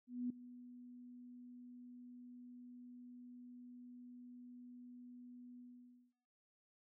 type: tone with ADSR envelope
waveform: sine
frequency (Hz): 246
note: B3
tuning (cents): -7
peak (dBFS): -36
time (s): 0.07-6.13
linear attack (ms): 230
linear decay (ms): 4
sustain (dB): -17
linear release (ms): 540
effects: noise-tail reverb RT60 0.9 s tail -24 dB re dry